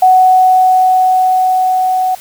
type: tone with level ramp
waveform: sine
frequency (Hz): 744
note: F#5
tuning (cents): +9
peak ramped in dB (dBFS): -3 to -10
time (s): 0.02-2.15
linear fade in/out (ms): 5
effects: white hiss -35 dBFS RMS until 2.2 s